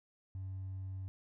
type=tone with hard clipping; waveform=triangle; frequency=95 Hz; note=F#2; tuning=46 cents sharp; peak=-39 dBFS; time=0.35-1.08 s; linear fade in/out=0 ms; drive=2 dB; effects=none